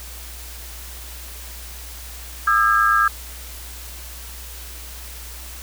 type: tone cluster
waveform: sine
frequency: 1215 / 1324 / 1625 Hz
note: D#6 / E6 / G#6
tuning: -42 / +7 / -38 cents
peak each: -18 dBFS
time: 2.47-3.08 s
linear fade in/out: 5 ms
effects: added 60 Hz sine -36 dBFS peak until 5.62 s + white hiss -38 dBFS RMS until 5.62 s